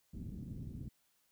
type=low-pass noise; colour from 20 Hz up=white; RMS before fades=-45 dBFS; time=0.13-0.89 s; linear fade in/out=10 ms; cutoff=220 Hz; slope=24 dB/octave; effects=white hiss -75 dBFS RMS until 1.31 s